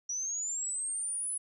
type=linear sweep; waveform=sine; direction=up; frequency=5780 to 10250 Hz; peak=-32 dBFS; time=0.09-1.38 s; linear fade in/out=5 ms; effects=12-bit